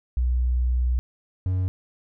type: tone pair in turn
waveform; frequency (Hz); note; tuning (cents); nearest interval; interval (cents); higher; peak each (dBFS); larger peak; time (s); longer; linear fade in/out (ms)
sine / triangle; 61.74 / 92.51; B1 / F#2; 0 / 0; perfect fifth; 700; second; -19; neither; 0.17-0.99 / 1.46-1.68; first; 0
effects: none